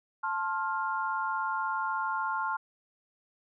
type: chord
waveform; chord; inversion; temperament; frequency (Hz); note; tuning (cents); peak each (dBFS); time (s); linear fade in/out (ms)
sine; F major; first; equal with one note detuned; 880 / 1063.6 / 1396.9; A5 / C6 / F6; 0 / +28 / 0; -33; 0.23-2.57; 10
effects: none